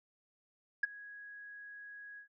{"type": "tone with ADSR envelope", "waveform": "sine", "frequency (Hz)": 1661.2, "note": "G#6", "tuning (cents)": 0, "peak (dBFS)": -24, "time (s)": [0.83, 2.28], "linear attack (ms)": 6, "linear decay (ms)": 18, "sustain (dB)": -23, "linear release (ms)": 100, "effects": ["tanh soft clip ceiling -21 dBFS"]}